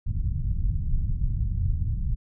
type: low-pass noise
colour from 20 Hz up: pink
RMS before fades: -25 dBFS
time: 0.06-2.16 s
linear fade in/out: 20 ms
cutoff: 130 Hz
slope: 24 dB/octave
effects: none